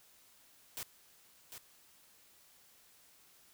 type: noise with echo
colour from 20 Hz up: white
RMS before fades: -42 dBFS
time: 0.77-0.83 s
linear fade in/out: 0 ms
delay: 750 ms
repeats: 1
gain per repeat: -7 dB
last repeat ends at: 1.58 s
effects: white hiss -64 dBFS RMS until 3.53 s